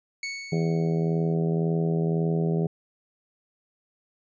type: tone with exponential decay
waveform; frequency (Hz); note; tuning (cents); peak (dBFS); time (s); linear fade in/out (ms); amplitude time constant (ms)
sawtooth; 2217; C#7; 0; -25; 0.23-1.34; 2; 240
type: harmonic tone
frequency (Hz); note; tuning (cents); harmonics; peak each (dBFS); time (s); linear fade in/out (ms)
81.9; E2; -11; 2 / 3 / 4 / 5 / 6 / 7 / 8 / 9; -23 / -37 / -35 / -29 / -39 / -40 / -40 / -42; 0.52-2.67; 5
effects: resampled to 16000 Hz